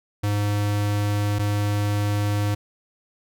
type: tone pair in turn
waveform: square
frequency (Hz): 103.1 / 103.1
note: G#2 / G#2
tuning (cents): -12 / -12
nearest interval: unison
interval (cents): 0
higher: neither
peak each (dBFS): -21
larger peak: neither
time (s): 0.23-1.39 / 1.39-2.55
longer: neither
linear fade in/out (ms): 10
effects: none